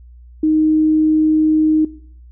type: tone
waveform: sine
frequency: 311.1 Hz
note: D#4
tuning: in tune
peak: -11 dBFS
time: 0.43-1.85 s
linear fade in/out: 5 ms
effects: noise-tail reverb RT60 0.6 s tail -19 dB re dry + added 60 Hz sine -38 dBFS peak until 2.31 s